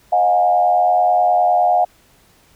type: tone with frequency modulation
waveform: sine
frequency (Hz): 720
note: F#5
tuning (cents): -47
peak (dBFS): -11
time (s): 0.12-1.85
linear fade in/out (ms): 10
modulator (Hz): 89.5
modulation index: 0.82
effects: pink hiss -53 dBFS RMS until 2.55 s